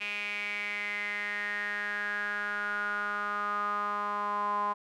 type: tone with band-pass filter sweep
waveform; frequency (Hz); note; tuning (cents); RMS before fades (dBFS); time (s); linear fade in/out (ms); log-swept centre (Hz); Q
sawtooth; 205.9; G#3; -15; -33; 0-4.74; 20; 2500 to 1000; 7.9
effects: none